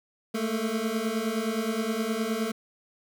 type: beating tone pair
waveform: 25% pulse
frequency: 216.1 / 225.7 Hz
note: A3 / A3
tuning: -31 / +44 cents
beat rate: 9.6 Hz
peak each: -27 / -25 dBFS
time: 0.34-2.52 s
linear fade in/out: 10 ms
effects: none